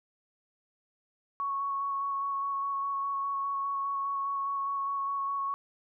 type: tone with vibrato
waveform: sine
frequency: 1108.7 Hz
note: C#6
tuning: in tune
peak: -29 dBFS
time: 1.4-5.54 s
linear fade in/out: 0 ms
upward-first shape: square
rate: 4.9 Hz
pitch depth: 10 cents each way
effects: none